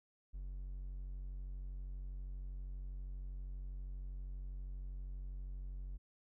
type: tone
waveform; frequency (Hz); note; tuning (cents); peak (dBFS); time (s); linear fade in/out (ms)
triangle; 46.25; F#1; 0; -40; 0.33-5.98; 20
effects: none